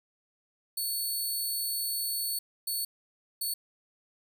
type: tone bursts at uneven times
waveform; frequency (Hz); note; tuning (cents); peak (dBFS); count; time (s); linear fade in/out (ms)
5% pulse; 4435; C#8; 0; -23; 3; 0.77-2.39 / 2.67-2.85 / 3.41-3.54; 5
effects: none